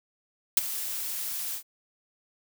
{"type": "noise with ADSR envelope", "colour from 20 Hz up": "blue", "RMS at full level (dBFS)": -17, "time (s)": [0.57, 1.63], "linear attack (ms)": 4, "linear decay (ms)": 21, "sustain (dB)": -16, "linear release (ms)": 89, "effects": []}